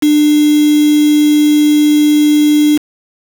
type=tone with quantisation; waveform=sine; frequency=298.7 Hz; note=D4; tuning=29 cents sharp; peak=-6 dBFS; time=0.02-2.78 s; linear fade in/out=10 ms; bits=3; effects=none